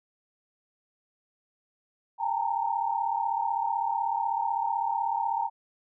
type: tone cluster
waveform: sine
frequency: 801 / 896 / 932 Hz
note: G5 / A5 / A#5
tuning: +37 / +31 / -1 cents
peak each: -30 dBFS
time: 2.18-5.5 s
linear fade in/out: 50 ms
effects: none